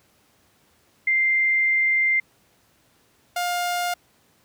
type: tone pair in turn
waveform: sine / sawtooth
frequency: 2093 / 707 Hz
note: C7 / F5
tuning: 0 / +21 cents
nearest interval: octave + perfect fifth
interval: 1879 cents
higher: first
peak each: -17 / -19 dBFS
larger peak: first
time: 1.07-2.2 / 3.36-3.94 s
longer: first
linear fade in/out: 5 ms
effects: pink hiss -61 dBFS RMS until 4.44 s + high-pass 80 Hz 12 dB/octave